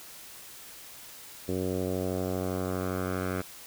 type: tone with low-pass filter sweep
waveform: 10% pulse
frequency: 92.5 Hz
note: F#2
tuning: in tune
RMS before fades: -31 dBFS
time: 1.48-3.42 s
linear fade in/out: 10 ms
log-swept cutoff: 430 to 1800 Hz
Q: 1.6
effects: white hiss -47 dBFS RMS until 3.66 s